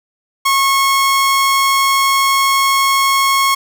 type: tone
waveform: sawtooth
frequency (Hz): 1092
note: C#6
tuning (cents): -26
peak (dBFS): -7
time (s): 0.45-3.55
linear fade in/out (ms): 10
effects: none